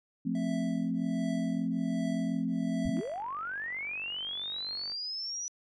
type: chord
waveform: sine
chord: F major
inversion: none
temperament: equal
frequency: 174.61 / 220 / 261.6 Hz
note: F3 / A3 / C4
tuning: 0 / 0 / 0 cents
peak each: -34 / -33 / -32 dBFS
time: 0.25-3.01 s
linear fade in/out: 10 ms
type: tone with tremolo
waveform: square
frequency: 659.3 Hz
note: E5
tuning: in tune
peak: -39 dBFS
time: 0.35-3.24 s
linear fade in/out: 2 ms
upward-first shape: triangle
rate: 1.3 Hz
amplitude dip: 100%
type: linear sweep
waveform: sine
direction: up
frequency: 32.7 to 5920 Hz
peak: -34 dBFS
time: 2.85-5.48 s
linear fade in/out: 0 ms
type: click train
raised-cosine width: 0.5 ms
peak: -36 dBFS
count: 94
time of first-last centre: 2.97-4.92 s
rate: 47.7 Hz
effects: resampled to 22050 Hz